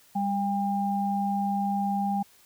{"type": "tone pair together", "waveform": "sine", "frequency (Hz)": [199.06, 802], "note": ["G3", "G5"], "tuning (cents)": [27, 39], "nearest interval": "2 octaves", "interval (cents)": 2412, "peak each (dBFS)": -27, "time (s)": [0.15, 2.23], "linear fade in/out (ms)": 10, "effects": ["white hiss -58 dBFS RMS until 2.45 s"]}